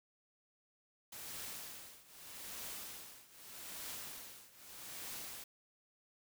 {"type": "noise with tremolo", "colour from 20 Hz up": "white", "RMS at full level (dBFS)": -45, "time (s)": [1.12, 5.44], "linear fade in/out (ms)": 5, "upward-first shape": "triangle", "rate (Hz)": 0.81, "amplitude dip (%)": 90, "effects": []}